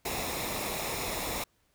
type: noise with comb filter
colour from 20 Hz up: pink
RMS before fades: -34 dBFS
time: 0.05-1.44 s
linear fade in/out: 5 ms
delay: 0.65 ms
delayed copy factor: -0.55
effects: pink hiss -71 dBFS RMS until 1.74 s